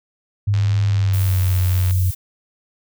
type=tone with pitch glide; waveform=sine; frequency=102.1 to 92.02 Hz; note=G#2 to F#2; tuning=-29 to -9 cents; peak=-14 dBFS; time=0.47-2.11 s; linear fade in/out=10 ms; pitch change=-180 cents; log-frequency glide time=0.87-1.46 s
type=click train; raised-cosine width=0.2 ms; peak=-16 dBFS; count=116; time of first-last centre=0.54-1.909 s; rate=84 Hz
type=noise; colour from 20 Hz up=violet; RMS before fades=-31 dBFS; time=1.13-2.15 s; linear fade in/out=10 ms
effects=none